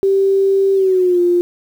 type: tone with pitch glide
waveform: sine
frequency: 390 to 351.5 Hz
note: G4 to F4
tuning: -9 to +11 cents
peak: -10 dBFS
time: 0.03-1.41 s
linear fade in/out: 0 ms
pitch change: -180 cents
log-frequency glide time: 0.74-1.2 s
effects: 7-bit